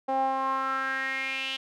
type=tone with band-pass filter sweep; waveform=sawtooth; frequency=266.4 Hz; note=C4; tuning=31 cents sharp; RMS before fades=-29 dBFS; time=0.08-1.57 s; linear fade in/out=10 ms; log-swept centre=700 to 3100 Hz; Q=5.6; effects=none